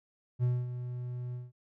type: tone with ADSR envelope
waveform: triangle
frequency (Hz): 123.47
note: B2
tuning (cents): 0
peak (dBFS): -22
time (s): 0.39-1.52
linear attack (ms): 43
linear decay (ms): 230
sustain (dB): -11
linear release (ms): 180
effects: none